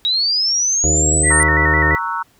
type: linear sweep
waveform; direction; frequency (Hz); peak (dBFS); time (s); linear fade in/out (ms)
sine; up; 3780 to 8870; -14; 0.05-1.43; 0
type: harmonic tone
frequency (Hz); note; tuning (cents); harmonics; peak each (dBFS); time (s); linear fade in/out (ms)
76.8; D#2; -22; 1 / 2 / 4 / 5 / 6 / 7 / 8 / 9; -18 / -23 / -24 / -26 / -28 / -29 / -40 / -31; 0.84-1.95; 0
type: tone with vibrato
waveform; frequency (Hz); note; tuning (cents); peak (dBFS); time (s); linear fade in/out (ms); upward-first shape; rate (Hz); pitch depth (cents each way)
sine; 1898; A#6; +31; -14; 1.23-1.99; 50; square; 5.9; 59
type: chord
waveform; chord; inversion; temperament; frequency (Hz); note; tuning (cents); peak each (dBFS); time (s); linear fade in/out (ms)
sine; F# dominant seventh; first; equal with one note detuned; 929.6 / 1108.7 / 1318.5 / 1480; A#5 / C#6 / E6 / F#6; -5 / 0 / 0 / 0; -23 / -26 / -24 / -27; 1.3-2.23; 10
effects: pink hiss -55 dBFS RMS until 2.39 s